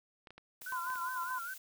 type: clicks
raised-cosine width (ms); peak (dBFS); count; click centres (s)
0.3; -35; 7; 0.272 / 0.306 / 0.38 / 0.619 / 0.723 / 0.902 / 0.957
type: noise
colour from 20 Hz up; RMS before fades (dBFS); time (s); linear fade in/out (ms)
blue; -49; 0.61-1.58; 5
type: tone with vibrato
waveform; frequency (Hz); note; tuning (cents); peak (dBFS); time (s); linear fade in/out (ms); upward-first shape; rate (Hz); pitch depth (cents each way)
sine; 1448; F#6; -38; -39; 0.66-1.54; 5; sine; 4.9; 110
type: tone with tremolo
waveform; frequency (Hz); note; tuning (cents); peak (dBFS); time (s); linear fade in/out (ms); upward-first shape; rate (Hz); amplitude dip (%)
sine; 1021; C6; -43; -35; 0.72-1.39; 5; square; 6.8; 40
effects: none